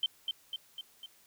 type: tone with echo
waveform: sine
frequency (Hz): 3111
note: G7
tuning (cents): -14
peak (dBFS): -26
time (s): 0.03-0.06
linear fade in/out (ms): 2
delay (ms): 250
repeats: 4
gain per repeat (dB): -4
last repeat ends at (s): 1.06
effects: white hiss -63 dBFS RMS until 1.26 s